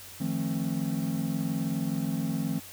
triangle chord, F dominant seventh, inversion third, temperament equal with one note detuned, 155.56 / 174.61 / 220 / 267.1 Hz, Eb3 / F3 / A3 / C4, 0 / 0 / 0 / +36 cents, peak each -31 dBFS, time 0.2-2.6 s, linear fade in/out 10 ms, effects added 93 Hz sine -55 dBFS peak until 2.72 s + white hiss -46 dBFS RMS until 2.72 s

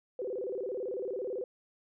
sine tone with vibrato, 440 Hz, A4, in tune, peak -33 dBFS, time 0.19-1.44 s, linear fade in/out 2 ms, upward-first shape square, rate 18 Hz, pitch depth 230 cents each way, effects none

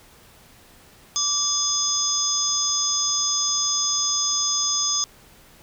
sine tone cluster, 1165 / 3471 / 5030 / 6190 / 6550 Hz, D6 / A7 / D#8 / G8 / G#8, -14 / -24 / +18 / -23 / -25 cents, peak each -32 / -29 / -25 / -27 / -24 dBFS, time 1.16-5.04 s, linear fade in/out 0 ms, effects pink hiss -51 dBFS RMS until 5.62 s

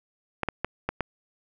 clicks, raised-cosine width 0.5 ms, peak -11 dBFS, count 5, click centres 0.433 / 0.487 / 0.646 / 0.89 / 1.007 s, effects none

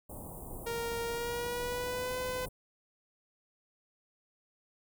pink band-stop noise, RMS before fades -44 dBFS, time 0.09-2.49 s, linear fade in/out 10 ms, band 1000 to 8600 Hz, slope 48 dB/octave
sawtooth tone with pitch glide, 466.2 to 505.5 Hz, A#4 to B4, 0 to +40 cents, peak -30 dBFS, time 0.66-2.46 s, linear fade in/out 10 ms, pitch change +140 cents, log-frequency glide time 1.05-2.16 s
effects none

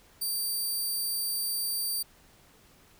10% pulse tone, 4657 Hz, D8, 15 cents flat, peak -22 dBFS, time 0.21-2.03 s, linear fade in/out 10 ms, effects pink hiss -59 dBFS RMS until 2.99 s

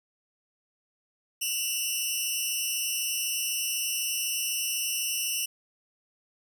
10% pulse tone pair together, 2712 / 2929 Hz, E7 / F#7, +49 / -18 cents, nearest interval minor second, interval 133 cents, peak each -22 dBFS, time 1.41-5.46 s, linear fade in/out 10 ms, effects none

